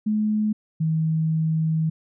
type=tone pair in turn; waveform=sine; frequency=213.3 / 159.4 Hz; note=G#3 / D#3; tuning=+46 / +42 cents; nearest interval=perfect fourth; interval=504 cents; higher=first; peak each=-19 dBFS; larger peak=neither; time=0.06-0.53 / 0.8-1.9 s; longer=second; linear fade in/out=10 ms; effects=none